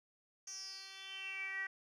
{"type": "tone with band-pass filter sweep", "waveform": "10% pulse", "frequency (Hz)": 386, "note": "G4", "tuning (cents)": -27, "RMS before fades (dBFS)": -45, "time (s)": [0.47, 1.67], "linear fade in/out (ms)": 5, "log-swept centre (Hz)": [6200, 1800], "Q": 8.8, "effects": []}